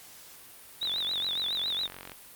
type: tone with vibrato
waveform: sine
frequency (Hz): 3692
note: A#7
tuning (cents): -17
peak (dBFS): -28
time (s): 0.81-1.87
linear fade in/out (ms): 10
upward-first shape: triangle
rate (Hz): 7.2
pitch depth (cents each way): 160
type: click train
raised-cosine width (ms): 0.3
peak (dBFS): -25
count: 60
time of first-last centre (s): 0.83-2.118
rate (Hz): 45.8
effects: white hiss -50 dBFS RMS until 2.35 s + Opus 48 kbps